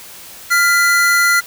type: tone pair together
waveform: square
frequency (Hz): 1396.9 / 1996.7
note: F6 / B6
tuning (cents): 0 / +18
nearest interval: tritone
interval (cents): 618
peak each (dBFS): -13 / -15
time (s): 0.5-1.41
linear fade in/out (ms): 20
effects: white hiss -36 dBFS RMS until 1.46 s